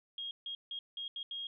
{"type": "tone bursts at uneven times", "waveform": "sine", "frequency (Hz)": 3259, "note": "G#7", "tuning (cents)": -33, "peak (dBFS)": -38, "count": 6, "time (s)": [[0.18, 0.31], [0.46, 0.55], [0.71, 0.79], [0.97, 1.08], [1.16, 1.23], [1.31, 1.47]], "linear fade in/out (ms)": 2, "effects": []}